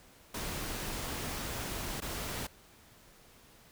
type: noise with dropouts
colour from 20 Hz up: pink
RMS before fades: -38 dBFS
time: 0.34-2.47 s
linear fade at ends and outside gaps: 5 ms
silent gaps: 2.004-2.019 s
effects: pink hiss -59 dBFS RMS until 3.71 s